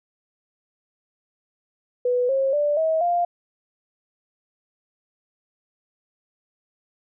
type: tone with pitch steps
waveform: sine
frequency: 493.9 / 538.6 / 587.3 / 640.5 / 698.5 Hz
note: B4 / C#5 / D5 / E5 / F5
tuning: 0 / -50 / 0 / -50 / 0 cents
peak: -18 dBFS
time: 2.05-3.25 s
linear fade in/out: 5 ms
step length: 240 ms
effects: none